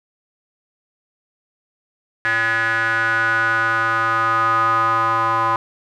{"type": "tone with band-pass filter sweep", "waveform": "square", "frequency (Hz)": 113.1, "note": "A2", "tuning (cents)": 48, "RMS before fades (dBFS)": -18, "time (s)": [2.25, 5.56], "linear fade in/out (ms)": 0, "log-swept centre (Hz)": [1700, 1100], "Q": 7.5, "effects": []}